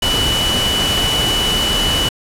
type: tone in noise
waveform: sine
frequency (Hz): 2962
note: F#7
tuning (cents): +1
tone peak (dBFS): -16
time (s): 0.02-2.09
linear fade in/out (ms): 5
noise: pink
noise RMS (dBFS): -19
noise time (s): 0.02-2.09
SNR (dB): 0
effects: low-pass 12000 Hz 12 dB/octave